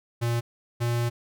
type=tone pair in turn; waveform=square; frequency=118 / 118.89 Hz; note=A#2 / A#2; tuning=+22 / +35 cents; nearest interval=unison; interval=13 cents; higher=second; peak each=-24 dBFS; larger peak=neither; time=0.21-0.41 / 0.8-1.1 s; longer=second; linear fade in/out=20 ms; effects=none